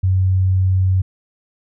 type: tone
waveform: sine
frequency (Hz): 93.7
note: F#2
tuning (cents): +22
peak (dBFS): -12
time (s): 0.03-1.02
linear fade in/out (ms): 10
effects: none